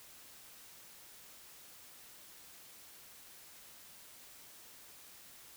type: silence
effects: white hiss -56 dBFS RMS until 5.56 s